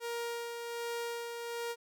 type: tone with tremolo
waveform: sawtooth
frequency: 470 Hz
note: A#4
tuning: 14 cents sharp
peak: -31 dBFS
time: 0-1.76 s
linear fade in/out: 50 ms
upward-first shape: sine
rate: 1.3 Hz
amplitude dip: 40%
effects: none